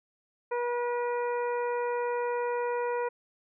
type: harmonic tone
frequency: 483 Hz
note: B4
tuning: 39 cents flat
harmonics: 1 / 2 / 3 / 4 / 5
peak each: -29 / -33 / -41 / -44 / -46 dBFS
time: 0.51-3.09 s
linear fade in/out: 10 ms
effects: none